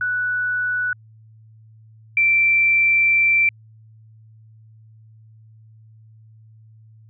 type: tone pair in turn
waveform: sine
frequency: 1480 / 2345 Hz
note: F#6 / D7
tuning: 0 / -3 cents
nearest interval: minor sixth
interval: 797 cents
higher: second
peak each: -19 / -13 dBFS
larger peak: second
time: 0.01-0.93 / 2.17-3.49 s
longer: second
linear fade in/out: 2 ms
effects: added 110 Hz sine -45 dBFS peak until 7.09 s